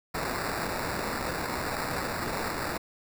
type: noise with sample-and-hold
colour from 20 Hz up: white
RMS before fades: -32 dBFS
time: 0.14-2.78 s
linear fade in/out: 10 ms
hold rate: 3150 Hz
effects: none